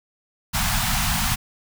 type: band-stop noise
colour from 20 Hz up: pink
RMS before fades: -22 dBFS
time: 0.53-1.36 s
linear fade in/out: 20 ms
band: 240 to 680 Hz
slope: 96 dB/octave
effects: none